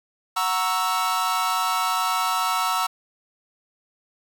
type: chord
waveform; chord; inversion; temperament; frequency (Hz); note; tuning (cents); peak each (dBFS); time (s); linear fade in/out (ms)
45% pulse; F# dominant seventh; none; equal; 740 / 932.3 / 1108.7 / 1318.5; F#5 / A#5 / C#6 / E6; 0 / 0 / 0 / 0; -29 / -27 / -29 / -24; 0.36-2.87; 10
effects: none